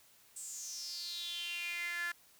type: tone with high-pass filter sweep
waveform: sawtooth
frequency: 346.3 Hz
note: F4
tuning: 15 cents flat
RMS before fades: -41 dBFS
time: 0.36-2.12 s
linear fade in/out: 5 ms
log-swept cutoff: 8200 to 1600 Hz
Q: 7.4
effects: white hiss -64 dBFS RMS until 2.39 s